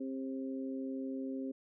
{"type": "harmonic tone", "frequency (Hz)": 133, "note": "C3", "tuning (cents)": 29, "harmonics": [2, 3, 4], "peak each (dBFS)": [-37, -45, -47], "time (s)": [0, 1.52], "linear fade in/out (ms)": 10, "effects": []}